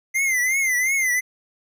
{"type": "tone with vibrato", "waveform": "square", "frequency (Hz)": 2072, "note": "C7", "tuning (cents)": -17, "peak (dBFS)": -19, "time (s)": [0.14, 1.21], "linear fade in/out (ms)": 20, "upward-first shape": "triangle", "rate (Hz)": 2.8, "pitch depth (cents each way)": 120, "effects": []}